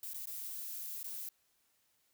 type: noise with dropouts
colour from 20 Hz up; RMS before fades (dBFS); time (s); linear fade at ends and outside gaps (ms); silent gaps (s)
violet; -43; 0.03-1.29; 2; 0.134-0.143 / 0.257-0.271 / 1.031-1.042
effects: white hiss -75 dBFS RMS until 2.13 s